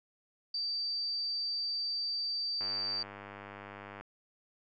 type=tone; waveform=sine; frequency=4647 Hz; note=D8; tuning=19 cents flat; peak=-32 dBFS; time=0.54-3.03 s; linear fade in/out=5 ms
type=click train; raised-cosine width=0.5 ms; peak=-30 dBFS; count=141; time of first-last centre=2.61-4.01 s; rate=100 Hz
effects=none